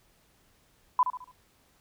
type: tone with echo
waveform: sine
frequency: 1002 Hz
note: B5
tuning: 25 cents sharp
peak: -18 dBFS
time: 0.99-1.03 s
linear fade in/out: 2 ms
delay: 71 ms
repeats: 4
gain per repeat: -8 dB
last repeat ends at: 1.314 s
effects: pink hiss -65 dBFS RMS until 1.8 s